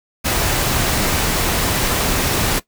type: noise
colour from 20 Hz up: pink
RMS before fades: -18 dBFS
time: 0.24-2.6 s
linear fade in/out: 20 ms
effects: noise-tail reverb RT60 0.1 s tail -17 dB re dry